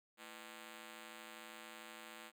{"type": "ring-modulated tone", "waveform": "5% pulse", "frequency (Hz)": 277.2, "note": "C#4", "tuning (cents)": 0, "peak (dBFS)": -37, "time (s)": [0.17, 2.32], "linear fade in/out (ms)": 50, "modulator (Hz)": 56.5, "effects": []}